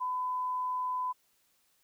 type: tone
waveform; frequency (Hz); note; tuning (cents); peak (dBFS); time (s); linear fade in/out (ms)
sine; 1006; B5; +32; -30; 0-1.13; 20
effects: white hiss -71 dBFS RMS until 1.83 s